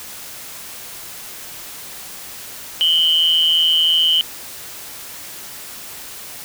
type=tone pair together; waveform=sine; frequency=2960 / 3123 Hz; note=F#7 / G7; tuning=0 / -7 cents; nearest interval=minor second; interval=93 cents; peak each=-15 dBFS; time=2.81-4.21 s; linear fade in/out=0 ms; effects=white hiss -34 dBFS RMS until 6.44 s